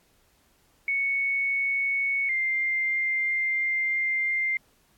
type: tone pair in turn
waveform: sine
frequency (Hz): 2217 / 2099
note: C#7 / C7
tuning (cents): 0 / +5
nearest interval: minor second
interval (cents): 95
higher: first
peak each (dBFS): -23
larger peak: neither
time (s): 0.88-2.29 / 2.29-4.57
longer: second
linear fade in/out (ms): 2
effects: pink hiss -64 dBFS RMS until 4.97 s + AAC 64 kbps